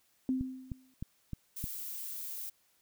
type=tone with exponential decay; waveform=sine; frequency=259.4 Hz; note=C4; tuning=15 cents flat; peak=-26 dBFS; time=0.29-0.94 s; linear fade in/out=1 ms; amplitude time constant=140 ms
type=click train; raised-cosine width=5 ms; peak=-25 dBFS; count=5; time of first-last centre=0.41-1.641 s; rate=3.25 Hz
type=noise; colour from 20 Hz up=violet; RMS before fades=-41 dBFS; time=1.56-2.5 s; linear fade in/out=10 ms
effects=white hiss -71 dBFS RMS until 2.81 s